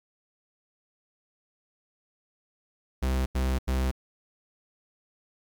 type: tone bursts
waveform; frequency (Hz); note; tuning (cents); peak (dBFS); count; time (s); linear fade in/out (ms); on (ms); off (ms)
45% pulse; 65; C2; -11; -24; 3; 3.02-3.914; 10; 240; 87
effects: 11-bit